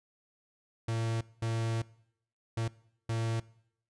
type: tone bursts at uneven times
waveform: 45% pulse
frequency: 113.6 Hz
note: A#2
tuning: 44 cents flat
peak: -30 dBFS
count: 4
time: 0.88-1.21 / 1.42-1.82 / 2.57-2.68 / 3.09-3.4 s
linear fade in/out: 5 ms
effects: noise-tail reverb RT60 0.7 s tail -21 dB re dry + resampled to 22050 Hz